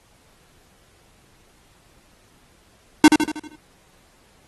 square tone with echo, 305.5 Hz, D#4, 32 cents flat, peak -6 dBFS, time 3.04-3.08 s, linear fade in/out 2 ms, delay 79 ms, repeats 6, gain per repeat -6 dB, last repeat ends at 3.554 s, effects pink hiss -57 dBFS RMS until 4.47 s + AAC 32 kbps

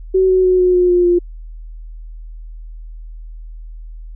sine tone with pitch steps, 376.7 / 372.2 / 367.7 / 363.2 / 358.9 / 354.5 / 350.3 Hz, F#4 / F#4 / F#4 / F#4 / F4 / F4 / F4, +31 / +10 / -11 / -32 / +47 / +26 / +5 cents, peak -9 dBFS, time 0.14-1.19 s, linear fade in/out 10 ms, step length 150 ms, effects added 40 Hz sine -29 dBFS peak until 4.15 s

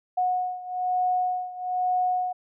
sine beating tone pair, 730 / 731.1 Hz, F#5 / F#5, -24 / -21 cents, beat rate 1.1 Hz, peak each -25 / -28 dBFS, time 0.17-2.33 s, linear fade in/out 10 ms, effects none

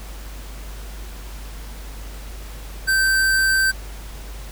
square tone, 1554 Hz, G6, 16 cents flat, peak -16 dBFS, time 2.87-3.72 s, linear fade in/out 20 ms, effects added 50 Hz sine -32 dBFS peak until 4.51 s + pink hiss -41 dBFS RMS until 4.51 s

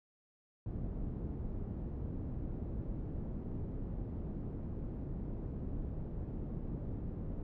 pink low-pass noise, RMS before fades -40 dBFS, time 0.66-7.43 s, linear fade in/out 2 ms, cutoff 290 Hz, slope 12 dB/octave, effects none

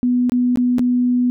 sine tone with dropouts, 246.9 Hz, B3, in tune, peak -13 dBFS, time 0.03-1.3 s, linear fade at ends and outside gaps 0 ms, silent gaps 0.296-0.32 / 0.558-0.573 / 0.784-0.793 s, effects none

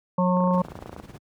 harmonic tone, 181.2 Hz, F#3, 36 cents flat, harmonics 1 / 3 / 5 / 6, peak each -20 / -25 / -27 / -28 dBFS, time 0.18-0.62 s, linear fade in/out 5 ms
click train, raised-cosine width 1 ms, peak -23 dBFS, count 19, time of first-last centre 0.37-0.999 s, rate 28.6 Hz
brown noise with tremolo, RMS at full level -34 dBFS, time 0.53-1.18 s, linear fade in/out 2 ms, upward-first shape sine, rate 18 Hz, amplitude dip 70%
effects high-pass 100 Hz 12 dB/octave

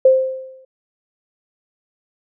sine tone with exponential decay, 523.3 Hz, C5, in tune, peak -5 dBFS, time 0.05-0.65 s, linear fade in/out 5 ms, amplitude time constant 130 ms, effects none

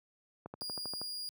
click train, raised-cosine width 1 ms, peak -29 dBFS, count 8, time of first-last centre 0.46-1.016 s, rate 12.6 Hz
40% pulse tone, 4847 Hz, D#8, 46 cents flat, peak -37 dBFS, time 0.61-1.29 s, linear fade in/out 0 ms
effects high-pass 100 Hz 12 dB/octave

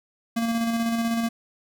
square tone with tremolo, 230.3 Hz, A#3, 21 cents flat, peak -22 dBFS, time 0.36-1.29 s, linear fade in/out 10 ms, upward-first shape square, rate 16 Hz, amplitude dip 30%, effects none

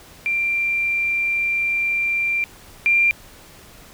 sine tone pair in turn, 2368 / 2381 Hz, D7 / D7, +14 / +23 cents, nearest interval unison, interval 9 cents, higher second, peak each -18 / -13 dBFS, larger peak second, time 0.26-2.44 / 2.86-3.11 s, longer first, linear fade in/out 0 ms, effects pink hiss -45 dBFS RMS until 3.93 s

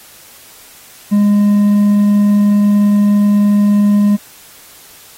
triangle tone with hard clipping, 205.3 Hz, G#3, 20 cents flat, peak -8 dBFS, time 1.11-4.17 s, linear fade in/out 20 ms, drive 5 dB, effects white hiss -40 dBFS RMS until 5.17 s + AAC 48 kbps

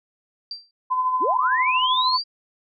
sine tone with exponential decay, 4700 Hz, D8, 1 cent sharp, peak -26 dBFS, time 0.51-0.71 s, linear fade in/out 2 ms, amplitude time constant 43 ms
sine tone with tremolo, 1018 Hz, C6, 48 cents flat, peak -17 dBFS, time 0.9-2.18 s, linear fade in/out 20 ms, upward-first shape sine, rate 13 Hz, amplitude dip 45%
sine linear sweep, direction up, 226.7 to 4806 Hz, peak -21 dBFS, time 1.2-2.24 s, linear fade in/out 50 ms
effects none

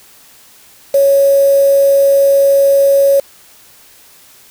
sine tone with quantisation, 554.4 Hz, C#5, in tune, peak -6 dBFS, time 0.94-3.2 s, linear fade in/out 5 ms, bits 4, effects white hiss -43 dBFS RMS until 4.5 s

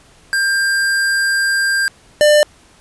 square tone pair in turn, 1593 / 596.7 Hz, G6 / D5, +27 / +27 cents, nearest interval octave + perfect fourth, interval 1700 cents, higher first, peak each -14 / -8 dBFS, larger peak second, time 0.33-1.88 / 2.21-2.43 s, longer first, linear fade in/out 0 ms, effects pink hiss -48 dBFS RMS until 2.8 s + resampled to 24000 Hz

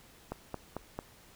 click train, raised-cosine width 1 ms, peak -22 dBFS, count 4, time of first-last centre 0.32-0.99 s, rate 4.48 Hz, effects pink hiss -58 dBFS RMS until 1.35 s

